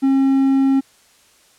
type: tone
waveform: triangle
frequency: 270 Hz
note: C#4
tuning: 45 cents flat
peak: -10 dBFS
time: 0.02-0.81 s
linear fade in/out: 20 ms
effects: white hiss -53 dBFS RMS until 1.58 s + low-pass 10000 Hz 12 dB/octave